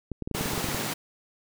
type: clicks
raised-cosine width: 3 ms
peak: -19 dBFS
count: 12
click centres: 0.117 / 0.223 / 0.275 / 0.313 / 0.349 / 0.41 / 0.458 / 0.534 / 0.578 / 0.643 / 0.687 / 0.746 s
type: high-pass noise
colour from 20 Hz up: pink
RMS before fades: -31 dBFS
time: 0.34-0.94 s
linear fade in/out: 10 ms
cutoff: 110 Hz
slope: 48 dB/octave
effects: none